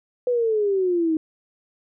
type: exponential sweep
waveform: sine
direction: down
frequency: 501 to 311.1 Hz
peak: -18 dBFS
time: 0.27-1.17 s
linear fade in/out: 2 ms
effects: none